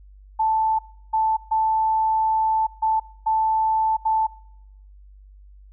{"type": "tone bursts at uneven times", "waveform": "sine", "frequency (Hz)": 880, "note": "A5", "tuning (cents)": 0, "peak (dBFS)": -17, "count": 6, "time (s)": [[0.39, 0.79], [1.13, 1.37], [1.51, 2.67], [2.82, 3], [3.26, 3.97], [4.05, 4.27]], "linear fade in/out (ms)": 10, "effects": ["noise-tail reverb RT60 0.8 s tail -24 dB re dry", "added 49 Hz sine -44 dBFS peak until 5.72 s"]}